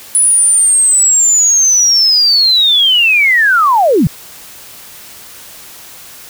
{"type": "linear sweep", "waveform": "sine", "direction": "down", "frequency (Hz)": [10050, 123.47], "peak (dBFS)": -6, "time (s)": [0.15, 4.07], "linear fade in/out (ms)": 0, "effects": ["white hiss -34 dBFS RMS until 6.29 s"]}